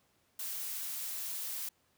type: noise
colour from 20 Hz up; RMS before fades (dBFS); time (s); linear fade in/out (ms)
blue; -39; 0.39-1.69; 5
effects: pink hiss -72 dBFS RMS until 1.97 s + high-pass 80 Hz 12 dB/octave